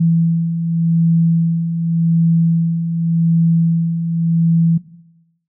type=beating tone pair; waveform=sine; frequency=165.4 / 166.27 Hz; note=E3 / E3; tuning=+6 / +15 cents; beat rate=0.87 Hz; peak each=-21 / -13 dBFS; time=0-4.78 s; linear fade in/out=10 ms; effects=noise-tail reverb RT60 0.9 s tail -17 dB re dry